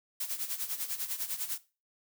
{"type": "noise with tremolo", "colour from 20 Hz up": "blue", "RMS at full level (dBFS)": -33, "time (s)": [0.2, 1.58], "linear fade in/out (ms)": 5, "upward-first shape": "sine", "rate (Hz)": 10, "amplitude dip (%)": 75, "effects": ["noise-tail reverb RT60 0.3 s tail -17 dB re dry"]}